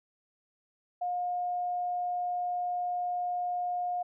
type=tone; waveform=sine; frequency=714 Hz; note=F5; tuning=38 cents sharp; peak=-29 dBFS; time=1.01-4.03 s; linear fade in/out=10 ms; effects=none